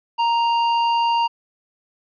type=tone with hard clipping; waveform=sine; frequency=932.3 Hz; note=A#5; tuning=in tune; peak=-18 dBFS; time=0.18-1.28 s; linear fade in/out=20 ms; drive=11 dB; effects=resampled to 11025 Hz